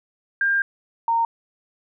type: tone pair in turn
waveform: sine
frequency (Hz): 1600 / 921.4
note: G6 / A#5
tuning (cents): +35 / -20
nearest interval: minor seventh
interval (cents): 955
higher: first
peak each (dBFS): -17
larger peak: neither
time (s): 0.41-0.62 / 1.08-1.25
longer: first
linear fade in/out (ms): 2
effects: none